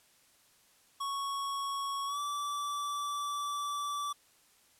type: tone with pitch glide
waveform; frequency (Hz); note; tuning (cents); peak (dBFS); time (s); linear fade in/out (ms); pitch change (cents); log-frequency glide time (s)
square; 1109 to 1159.4; C#6 to D6; 0 to -23; -34; 1-4.13; 10; +77; 2.06-2.19
effects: white hiss -65 dBFS RMS until 4.79 s + low-pass 12000 Hz 12 dB/octave